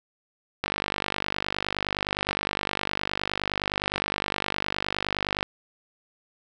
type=click train; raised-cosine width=0.3 ms; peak=-9 dBFS; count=239; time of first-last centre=0.64-5.429 s; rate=49.7 Hz; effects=none